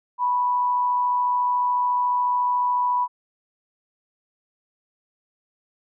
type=tone with amplitude modulation; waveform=sine; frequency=985 Hz; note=B5; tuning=5 cents flat; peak=-17 dBFS; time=0.18-3.08 s; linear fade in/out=50 ms; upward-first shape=sine; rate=114 Hz; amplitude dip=35%; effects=none